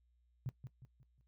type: tone with echo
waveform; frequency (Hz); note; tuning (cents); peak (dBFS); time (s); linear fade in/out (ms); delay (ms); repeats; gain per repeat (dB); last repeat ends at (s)
sine; 129.1; C3; -23; -36; 0.46-0.49; 0; 180; 4; -8; 1.21
effects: noise-tail reverb RT60 0.1 s tail -17 dB re dry + added 60 Hz sine -70 dBFS peak until 1.27 s